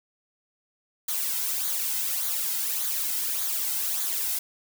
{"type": "noise with flanger", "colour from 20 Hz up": "blue", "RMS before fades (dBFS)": -28, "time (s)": [1.08, 4.39], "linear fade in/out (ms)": 5, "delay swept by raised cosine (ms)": [0.37, 1.77], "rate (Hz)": 1.7, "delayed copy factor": -0.6, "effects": []}